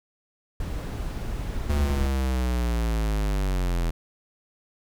brown noise, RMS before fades -30 dBFS, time 0.6-2.07 s, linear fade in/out 2 ms
square linear sweep, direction down, 73.42 to 41.2 Hz, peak -23 dBFS, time 1.69-3.91 s, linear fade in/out 10 ms
effects none

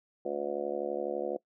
harmonic tone, 72 Hz, D2, 34 cents flat, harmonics 3 / 4 / 5 / 6 / 7 / 8 / 9 / 10, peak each -45 / -44 / -36 / -46 / -35 / -38 / -41 / -43 dBFS, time 0.25-1.37 s, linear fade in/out 5 ms, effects noise-tail reverb RT60 0.1 s tail -21 dB re dry

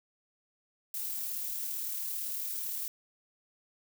violet noise with amplitude modulation, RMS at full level -35 dBFS, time 0.94-2.88 s, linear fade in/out 2 ms, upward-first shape sine, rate 37.8 Hz, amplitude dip 25%, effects none

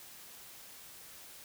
silence, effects white hiss -52 dBFS RMS until 1.44 s

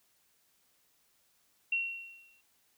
sine tone with exponential decay, 2733 Hz, F7, 38 cents flat, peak -26 dBFS, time 1.72-2.41 s, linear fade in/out 5 ms, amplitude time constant 150 ms, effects white hiss -71 dBFS RMS until 2.77 s

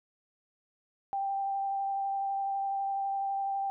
sine tone with vibrato, 787 Hz, G5, 7 cents sharp, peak -29 dBFS, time 1.13-3.7 s, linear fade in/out 0 ms, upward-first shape sine, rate 12 Hz, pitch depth 11 cents each way, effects none

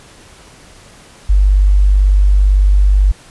sine tone, 49 Hz, G1, in tune, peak -6 dBFS, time 1.29-3.12 s, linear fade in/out 10 ms, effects pink hiss -41 dBFS RMS until 3.3 s + resampled to 24000 Hz

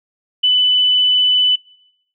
sine tone, 2995 Hz, F#7, 20 cents sharp, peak -10 dBFS, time 0.43-1.56 s, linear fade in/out 10 ms, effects noise-tail reverb RT60 0.8 s tail -24 dB re dry

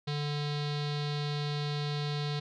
square tone with low-pass filter, 146.83 Hz, D3, in tune, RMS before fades -33 dBFS, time 0.07-2.4 s, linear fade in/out 10 ms, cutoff 4100 Hz, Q 5, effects none

